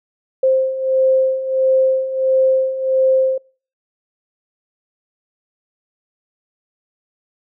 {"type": "beating tone pair", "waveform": "sine", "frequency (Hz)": [524, 525.5], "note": ["C5", "C5"], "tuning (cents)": [2, 7], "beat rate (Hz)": 1.5, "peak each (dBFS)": [-19, -14], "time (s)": [0.43, 3.38], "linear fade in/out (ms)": 5, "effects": ["noise-tail reverb RT60 0.4 s tail -25 dB re dry"]}